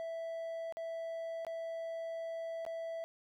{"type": "tone with dropouts", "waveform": "triangle", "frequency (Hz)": 659.3, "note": "E5", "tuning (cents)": 0, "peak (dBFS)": -36, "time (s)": [0, 3.04], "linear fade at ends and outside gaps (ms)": 0, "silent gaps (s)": [[0.724, 0.77], [1.449, 1.467], [2.651, 2.664]], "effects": []}